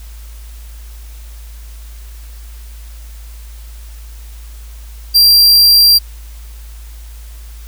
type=tone; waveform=45% pulse; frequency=4738 Hz; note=D8; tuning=14 cents sharp; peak=-4 dBFS; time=5.14-5.99 s; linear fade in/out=20 ms; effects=added 55 Hz sine -29 dBFS peak until 7.67 s + white hiss -43 dBFS RMS until 7.67 s